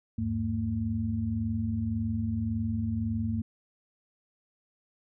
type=tone cluster; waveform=sine; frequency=79.7 / 101.5 / 226.2 Hz; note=D#2 / G#2 / A3; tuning=+42 / -39 / +48 cents; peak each=-36 / -31 / -30 dBFS; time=0.18-3.42 s; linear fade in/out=5 ms; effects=none